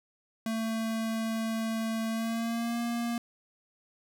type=tone with pitch glide; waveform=square; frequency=223.9 to 235.3 Hz; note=A3 to A#3; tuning=+30 to +16 cents; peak=-30 dBFS; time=0.46-3.18 s; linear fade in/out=2 ms; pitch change=+86 cents; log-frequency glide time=2.09-2.79 s; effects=none